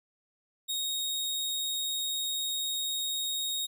sawtooth tone, 3748 Hz, A#7, 9 cents sharp, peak -27 dBFS, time 0.68-3.67 s, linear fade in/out 20 ms, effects none

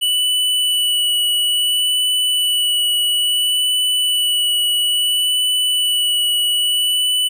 square tone with vibrato, 2960 Hz, F#7, in tune, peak -15 dBFS, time 0.01-7.29 s, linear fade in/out 20 ms, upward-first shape sine, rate 0.59 Hz, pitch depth 13 cents each way, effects none

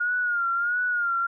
sine tone with vibrato, 1423 Hz, F6, 32 cents sharp, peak -22 dBFS, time 0-1.27 s, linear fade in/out 10 ms, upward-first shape sine, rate 1.5 Hz, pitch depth 67 cents each way, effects none

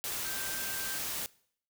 sine tone in noise, 1568 Hz, G6, in tune, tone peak -42 dBFS, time 0.25-0.98 s, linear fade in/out 0 ms, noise white, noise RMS -36 dBFS, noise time 0.04-1.26 s, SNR -9 dB, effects noise-tail reverb RT60 0.6 s tail -22 dB re dry

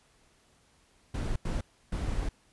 brown noise bursts at uneven times, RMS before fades -31 dBFS, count 3, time 1.14-1.36 / 1.45-1.61 / 1.92-2.29 s, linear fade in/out 5 ms, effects pink hiss -65 dBFS RMS until 2.52 s + resampled to 24000 Hz

